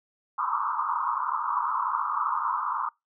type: band-pass noise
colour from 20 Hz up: white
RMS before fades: -28 dBFS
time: 0.38-2.89 s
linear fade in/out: 5 ms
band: 910 to 1300 Hz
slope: 96 dB/octave
effects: noise-tail reverb RT60 0.2 s tail -25 dB re dry